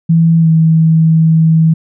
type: tone with pitch glide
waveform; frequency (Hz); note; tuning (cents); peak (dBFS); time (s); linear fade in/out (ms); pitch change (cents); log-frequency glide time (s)
sine; 164.81 to 161.14; E3 to E3; 0 to -39; -5; 0.09-1.74; 10; -39; 0.4-0.48
effects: none